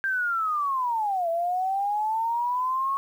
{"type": "linear two-way sweep", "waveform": "sine", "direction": "down then up", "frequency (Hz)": [1594, 660, 1103], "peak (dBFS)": -23, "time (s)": [0.04, 2.97], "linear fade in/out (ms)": 0, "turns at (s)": 1.29, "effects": ["9-bit"]}